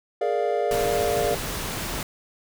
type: chord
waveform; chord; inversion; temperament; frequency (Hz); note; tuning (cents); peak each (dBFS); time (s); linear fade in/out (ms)
triangle; Bb dominant seventh; third; equal; 415.3 / 466.2 / 587.3 / 698.5; Ab4 / Bb4 / D5 / F5; 0 / 0 / 0 / 0; -25; 0.21-1.35; 5
type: noise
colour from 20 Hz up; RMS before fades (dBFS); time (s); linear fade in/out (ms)
pink; -30; 0.71-2.03; 2
effects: none